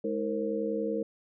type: tone cluster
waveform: sine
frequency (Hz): 210.2 / 318.2 / 462.2 / 533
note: G#3 / D#4 / A#4 / C5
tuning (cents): +21 / +39 / -15 / +32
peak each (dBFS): -35 / -35 / -31 / -36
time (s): 0.04-1.03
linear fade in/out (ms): 5
effects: none